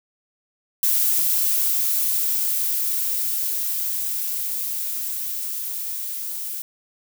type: noise with level ramp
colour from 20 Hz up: violet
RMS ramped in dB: -19 to -30 dBFS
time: 0.83-6.62 s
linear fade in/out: 2 ms
effects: none

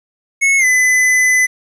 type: tone with pitch glide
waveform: square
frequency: 2193 to 2011 Hz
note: C#7 to B6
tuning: -19 to +31 cents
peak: -10 dBFS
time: 0.41-1.47 s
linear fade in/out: 20 ms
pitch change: -150 cents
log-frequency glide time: 0.58-0.65 s
effects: low-pass 11000 Hz 12 dB/octave + 8-bit

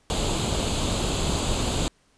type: noise with comb filter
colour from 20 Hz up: pink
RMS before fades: -25 dBFS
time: 0.1-1.88 s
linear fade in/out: 0 ms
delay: 0.27 ms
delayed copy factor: +0.65
effects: pink hiss -63 dBFS RMS until 2.17 s + resampled to 22050 Hz

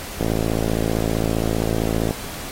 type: click train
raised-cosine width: 2 ms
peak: -8 dBFS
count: 106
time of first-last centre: 0.21-2.109 s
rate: 55.3 Hz
effects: pink hiss -33 dBFS RMS until 2.51 s + AAC 48 kbps

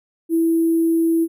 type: tone with sample-and-hold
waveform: sine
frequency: 329.6 Hz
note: E4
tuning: in tune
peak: -14 dBFS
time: 0.29-1.28 s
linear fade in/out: 50 ms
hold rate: 11025 Hz
effects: none

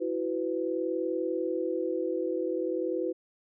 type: chord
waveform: sine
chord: E suspended second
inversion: none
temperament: equal with one note detuned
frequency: 329.6 / 370 / 501.1 Hz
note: E4 / F#4 / B4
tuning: 0 / 0 / +25 cents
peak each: -32 dBFS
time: 0-3.13 s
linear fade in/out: 20 ms
effects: none

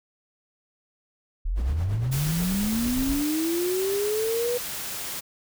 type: linear sweep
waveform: sine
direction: up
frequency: 33.7 to 492.4 Hz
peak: -23 dBFS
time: 1.45-4.58 s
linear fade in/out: 10 ms
type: noise with tremolo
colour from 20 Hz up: brown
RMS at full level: -32 dBFS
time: 1.55-3.24 s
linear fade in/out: 50 ms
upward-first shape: sine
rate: 8.5 Hz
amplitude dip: 55%
type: noise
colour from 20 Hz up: white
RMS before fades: -33 dBFS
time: 2.11-5.21 s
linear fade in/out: 20 ms
effects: none

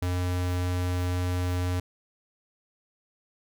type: tone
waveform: square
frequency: 89.8 Hz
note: F2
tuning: 49 cents sharp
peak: -26 dBFS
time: 0.02-1.8 s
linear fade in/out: 5 ms
effects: none

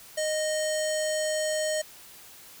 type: tone with low-pass filter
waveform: square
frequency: 619 Hz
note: D#5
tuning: 9 cents flat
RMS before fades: -28 dBFS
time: 0.17-1.82 s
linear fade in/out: 10 ms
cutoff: 7900 Hz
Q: 4
effects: white hiss -49 dBFS RMS until 2.6 s

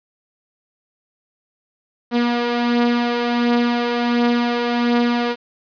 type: beating tone pair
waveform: sawtooth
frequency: 238.3 / 239.7 Hz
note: A#3 / A#3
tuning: +38 / +48 cents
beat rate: 1.4 Hz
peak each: -19 / -13 dBFS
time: 2.11-5.36 s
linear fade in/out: 50 ms
effects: resampled to 11025 Hz + 7-bit

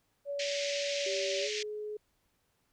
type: tone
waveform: sine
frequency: 568 Hz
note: C#5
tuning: 42 cents sharp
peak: -33 dBFS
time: 0.25-1.5 s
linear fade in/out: 50 ms
type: band-pass noise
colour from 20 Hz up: pink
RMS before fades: -37 dBFS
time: 0.39-1.63 s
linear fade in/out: 5 ms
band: 2000 to 6500 Hz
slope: 48 dB/octave
type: tone with pitch glide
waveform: sine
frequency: 392 to 422.6 Hz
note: G4 to G#4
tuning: 0 to +30 cents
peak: -36 dBFS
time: 1.06-1.97 s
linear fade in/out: 5 ms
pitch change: +130 cents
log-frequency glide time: 1.39-1.48 s
effects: pink hiss -75 dBFS RMS until 2.72 s

